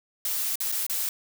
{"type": "noise with dropouts", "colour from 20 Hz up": "blue", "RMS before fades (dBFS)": -28, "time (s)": [0.25, 1.09], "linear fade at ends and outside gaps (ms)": 1, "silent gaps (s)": [[0.556, 0.604], [0.717, 0.723], [0.866, 0.897]], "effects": []}